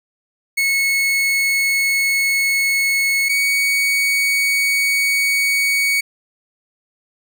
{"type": "tone pair in turn", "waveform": "40% pulse", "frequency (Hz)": [2195, 2240], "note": ["C#7", "C#7"], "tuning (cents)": [-18, 18], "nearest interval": "unison", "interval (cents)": 36, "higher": "second", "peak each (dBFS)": -14, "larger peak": "neither", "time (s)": [[0.57, 3.29], [3.29, 6.01]], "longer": "neither", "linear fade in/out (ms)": 10, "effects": []}